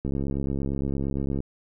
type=click train; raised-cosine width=3 ms; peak=-16 dBFS; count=94; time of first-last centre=0.05-1.404 s; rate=68.7 Hz; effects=none